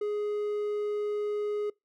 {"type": "tone", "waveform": "triangle", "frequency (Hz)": 416.8, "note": "G#4", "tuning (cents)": 6, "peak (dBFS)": -26, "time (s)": [0.01, 1.7], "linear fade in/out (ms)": 5, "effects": ["noise-tail reverb RT60 0.2 s tail -25 dB re dry"]}